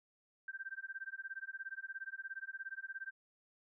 sine tone with tremolo, 1568 Hz, G6, in tune, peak -39 dBFS, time 0.48-3.11 s, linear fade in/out 2 ms, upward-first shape sine, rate 17 Hz, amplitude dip 100%, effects none

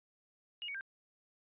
sine tone with pitch steps, 2865 / 2240 / 1584 Hz, F7 / C#7 / G6, +44 / +18 / +18 cents, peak -39 dBFS, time 0.62-0.809 s, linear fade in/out 0 ms, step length 63 ms, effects resampled to 8000 Hz

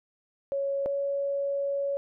sine tone pair in turn, 554.4 / 559.5 Hz, C#5 / C#5, 0 / +16 cents, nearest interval unison, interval 16 cents, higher second, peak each -26 dBFS, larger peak neither, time 0.52-0.86 / 0.86-1.97 s, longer second, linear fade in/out 0 ms, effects none

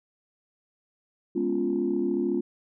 sine chord, C# dominant seventh, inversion second, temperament equal with one note detuned, 207.7 / 246.9 / 280.9 / 349.2 Hz, G#3 / B3 / C#4 / E#4, 0 / 0 / +23 / 0 cents, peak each -31 / -30 / -29 / -26 dBFS, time 1.35-2.41 s, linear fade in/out 10 ms, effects tanh soft clip ceiling -15 dBFS

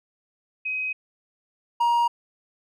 sine / triangle tone pair in turn, 2525 / 945.3 Hz, D#7 / A#5, +25 / +24 cents, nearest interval octave + perfect fourth, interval 1701 cents, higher first, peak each -25 / -16 dBFS, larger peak second, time 0.65-0.93 / 1.8-2.08 s, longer neither, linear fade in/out 10 ms, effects none

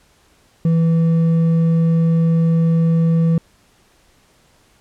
sine tone with hard clipping, 164.81 Hz, E3, in tune, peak -13 dBFS, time 0.65-3.38 s, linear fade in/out 2 ms, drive 4 dB, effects pink hiss -55 dBFS RMS until 4.8 s + low-pass 11000 Hz 12 dB/octave

